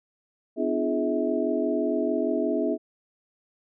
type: tone cluster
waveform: sine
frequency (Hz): 252.1 / 297.1 / 343.3 / 420.4 / 645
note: B3 / D4 / F4 / G#4 / E5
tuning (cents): +36 / +20 / -30 / +21 / -38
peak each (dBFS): -29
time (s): 0.56-2.78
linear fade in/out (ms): 50
effects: none